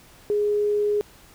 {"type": "tone", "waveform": "sine", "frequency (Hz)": 415.3, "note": "G#4", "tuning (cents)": 0, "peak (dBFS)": -19, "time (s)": [0.3, 1.01], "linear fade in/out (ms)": 0, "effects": ["pink hiss -51 dBFS RMS until 1.34 s"]}